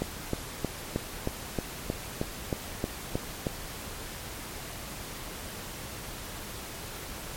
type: click train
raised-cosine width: 2 ms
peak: -14 dBFS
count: 12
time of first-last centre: 0.02-3.468 s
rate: 3.19 Hz
effects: pink hiss -40 dBFS RMS until 7.36 s + MP3 64 kbps